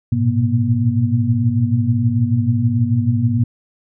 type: tone cluster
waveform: sine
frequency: 104.5 / 116.3 / 123 / 239.2 Hz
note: G#2 / A#2 / B2 / A#3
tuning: +11 / -4 / -7 / +45 cents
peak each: -19 dBFS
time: 0.12-3.44 s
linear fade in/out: 5 ms
effects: none